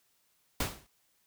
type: noise with exponential decay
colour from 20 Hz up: pink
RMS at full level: -27 dBFS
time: 0.6-0.87 s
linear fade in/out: 5 ms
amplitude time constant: 58 ms
effects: white hiss -72 dBFS RMS until 1.26 s